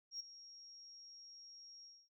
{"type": "tone with ADSR envelope", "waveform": "sine", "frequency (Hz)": 5588, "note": "F8", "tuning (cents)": 0, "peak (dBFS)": -39, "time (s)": [0.11, 2.09], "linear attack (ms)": 90, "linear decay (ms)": 10, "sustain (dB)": -15, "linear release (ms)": 250, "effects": ["tanh soft clip ceiling -37 dBFS"]}